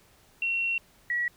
sine tone pair in turn, 2729 / 1926.1 Hz, F7 / B6, -41 / -44 cents, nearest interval tritone, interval 603 cents, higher first, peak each -25 dBFS, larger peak neither, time 0.42-0.78 / 1.1-1.28 s, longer first, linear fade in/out 2 ms, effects pink hiss -60 dBFS RMS until 1.36 s

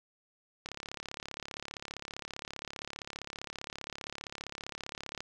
click train, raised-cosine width 0.2 ms, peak -22 dBFS, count 161, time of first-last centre 0.66-5.205 s, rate 35.2 Hz, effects none

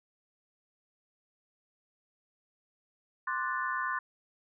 sine chord, D dominant seventh, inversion third, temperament equal, 1046.5 / 1174.7 / 1480 / 1760 Hz, C6 / D6 / F#6 / A6, 0 / 0 / 0 / 0 cents, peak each -34 / -38 / -36 / -36 dBFS, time 3.27-3.99 s, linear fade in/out 5 ms, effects none

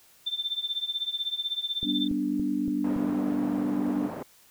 sine tone with tremolo, 3559 Hz, A7, 19 cents sharp, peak -24 dBFS, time 0.26-2.08 s, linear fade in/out 10 ms, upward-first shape triangle, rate 16 Hz, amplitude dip 95%
click train, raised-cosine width 3 ms, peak -23 dBFS, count 5, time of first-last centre 1.83-2.963 s, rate 3.53 Hz
sine chord, G major, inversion none, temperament equal, 196 / 246.9 / 293.7 Hz, G3 / B3 / D4, 0 / 0 / 0 cents, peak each -33 / -30 / -27 dBFS, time 1.83-4.1 s, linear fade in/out 50 ms
pink band-pass noise, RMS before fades -37 dBFS, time 2.84-4.23 s, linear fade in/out 5 ms, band 210 to 840 Hz, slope 12 dB/octave
effects white hiss -58 dBFS RMS until 4.5 s

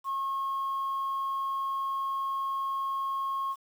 sine tone, 1085 Hz, C#6, 37 cents flat, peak -27 dBFS, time 0.04-3.56 s, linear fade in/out 50 ms, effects tanh soft clip ceiling -26 dBFS + 9-bit

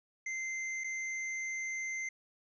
square tone with dropouts, 2079 Hz, C7, 12 cents flat, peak -36 dBFS, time 0.26-2.09 s, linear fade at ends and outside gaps 5 ms, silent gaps 0.838-0.842 s, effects resampled to 16000 Hz + 12-bit

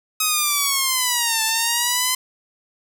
5% pulse linear two-way sweep, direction down then up, 1271 to 880 to 1026 Hz, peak -6 dBFS, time 0.2-2.15 s, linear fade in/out 5 ms, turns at 1.43 s, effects none

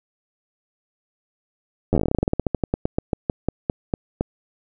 slowing click train, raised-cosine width 2 ms, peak -6 dBFS, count 29, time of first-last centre 1.93-4.209 s, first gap 10 ms, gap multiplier 1.13, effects none

